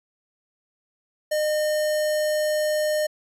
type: tone with notch filter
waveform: square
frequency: 609 Hz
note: D#5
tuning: 37 cents flat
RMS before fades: -23 dBFS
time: 1.31-3.07 s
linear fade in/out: 10 ms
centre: 2600 Hz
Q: 1.7
effects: resampled to 32000 Hz